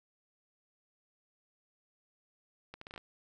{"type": "accelerating click train", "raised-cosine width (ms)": 0.3, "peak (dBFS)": -29, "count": 7, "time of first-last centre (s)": [2.74, 2.978], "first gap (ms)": 74, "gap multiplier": 0.74, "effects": []}